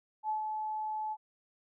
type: tone with ADSR envelope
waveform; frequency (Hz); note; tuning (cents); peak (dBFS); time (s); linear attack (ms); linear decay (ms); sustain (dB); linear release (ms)
sine; 862; A5; -36; -29; 0.23-1.17; 62; 120; -4; 50
effects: none